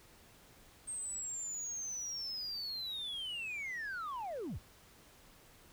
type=linear sweep; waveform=sine; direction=down; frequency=8470 to 31.33 Hz; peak=-36 dBFS; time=0.87-4.59 s; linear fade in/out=20 ms; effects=tanh soft clip ceiling -37 dBFS + pink hiss -61 dBFS RMS until 5.72 s